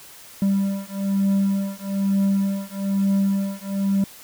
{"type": "beating tone pair", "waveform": "triangle", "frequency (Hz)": [196, 197.1], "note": ["G3", "G3"], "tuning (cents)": [0, 10], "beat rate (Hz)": 1.1, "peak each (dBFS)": -20, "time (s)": [0.42, 4.04], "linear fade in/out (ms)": 2, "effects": ["white hiss -44 dBFS RMS until 4.23 s"]}